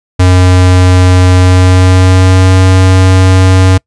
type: tone with pitch glide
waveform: square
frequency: 91.4 to 93.43 Hz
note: F#2 to F#2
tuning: -21 to +17 cents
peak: -3 dBFS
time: 0.19-3.78 s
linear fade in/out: 10 ms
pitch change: +38 cents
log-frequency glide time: 1.37-2.55 s
effects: noise-tail reverb RT60 0.1 s tail -26 dB re dry + resampled to 22050 Hz